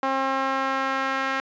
sawtooth tone with band-pass filter sweep, 267.9 Hz, C4, 41 cents sharp, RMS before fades -25 dBFS, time 0.03-1.4 s, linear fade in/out 0 ms, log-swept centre 1000 to 1600 Hz, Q 1.6, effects resampled to 16000 Hz

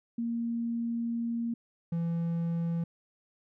sine / triangle tone pair in turn, 233.1 / 168.03 Hz, A#3 / E3, 0 / +33 cents, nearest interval tritone, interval 567 cents, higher first, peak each -29 / -26 dBFS, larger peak second, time 0.18-1.54 / 1.92-2.84 s, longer first, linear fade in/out 5 ms, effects none

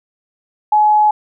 sine tone, 847 Hz, G#5, 34 cents sharp, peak -8 dBFS, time 0.72-1.11 s, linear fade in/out 5 ms, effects none

